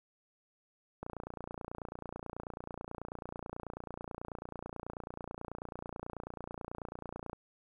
click train, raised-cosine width 1 ms, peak -27 dBFS, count 185, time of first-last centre 1.03-7.331 s, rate 29.2 Hz, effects 11-bit

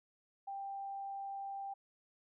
sine tone, 789 Hz, G5, 11 cents sharp, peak -40 dBFS, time 0.47-1.74 s, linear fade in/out 10 ms, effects none

